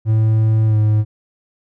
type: tone with pitch glide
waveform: triangle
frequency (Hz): 109.9 to 107.14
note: A2 to A2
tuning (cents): -2 to -46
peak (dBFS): -9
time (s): 0.05-1.05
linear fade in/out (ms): 50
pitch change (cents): -44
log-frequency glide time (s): 0.66-0.77
effects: none